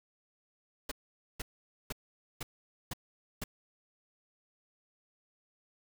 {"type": "noise bursts", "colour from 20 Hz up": "pink", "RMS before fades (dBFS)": -37, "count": 6, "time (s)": [0.89, 3.44], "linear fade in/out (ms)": 5, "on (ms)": 25, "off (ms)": 480, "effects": []}